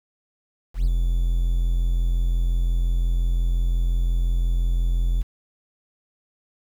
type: tone with ADSR envelope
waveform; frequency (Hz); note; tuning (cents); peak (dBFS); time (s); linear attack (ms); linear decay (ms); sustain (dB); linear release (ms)
triangle; 42.85; F1; -32; -13; 0.74-5.23; 110; 35; -3; 18
effects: 8-bit